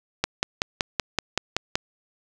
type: click train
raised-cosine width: 0.2 ms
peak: -4 dBFS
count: 9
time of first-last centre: 0.24-1.755 s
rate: 5.28 Hz
effects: none